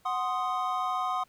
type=chord; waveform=triangle; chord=C diminished; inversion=second; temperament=equal; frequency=740 / 1046.5 / 1244.5 Hz; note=Gb5 / C6 / Eb6; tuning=0 / 0 / 0 cents; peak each=-30 dBFS; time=0.05-1.24 s; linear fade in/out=10 ms; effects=pink hiss -65 dBFS RMS until 1.28 s